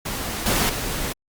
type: noise with level steps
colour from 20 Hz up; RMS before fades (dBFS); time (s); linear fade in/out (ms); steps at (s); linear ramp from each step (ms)
pink; -28 / -20 / -27; 0.05-1.13; 10; 0.46 / 0.69; 2
effects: Opus 48 kbps